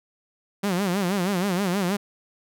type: tone with vibrato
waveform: sawtooth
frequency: 188.8 Hz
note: F#3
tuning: 35 cents sharp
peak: -18 dBFS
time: 0.63-1.97 s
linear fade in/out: 10 ms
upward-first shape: sine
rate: 6.3 Hz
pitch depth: 150 cents each way
effects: none